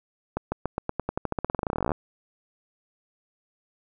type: accelerating click train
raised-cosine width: 1 ms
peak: -12 dBFS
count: 29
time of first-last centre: 0.37-1.918 s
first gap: 150 ms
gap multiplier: 0.91
effects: none